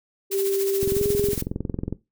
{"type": "tone with pitch glide", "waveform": "sine", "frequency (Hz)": [392, 407.5], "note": ["G4", "G#4"], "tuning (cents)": [0, -33], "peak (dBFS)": -21, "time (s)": [0.3, 1.35], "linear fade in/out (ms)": 50, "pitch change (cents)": 67, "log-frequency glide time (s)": [0.94, 1]}
{"type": "noise with tremolo", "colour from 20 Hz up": "blue", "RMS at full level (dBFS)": -29, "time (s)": [0.31, 1.42], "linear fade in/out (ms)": 10, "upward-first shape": "sine", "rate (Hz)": 14, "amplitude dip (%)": 60}
{"type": "click train", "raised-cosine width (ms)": 3, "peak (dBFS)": -14, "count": 25, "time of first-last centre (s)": [0.83, 1.926], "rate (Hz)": 21.9}
{"effects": ["noise-tail reverb RT60 0.2 s tail -17 dB re dry"]}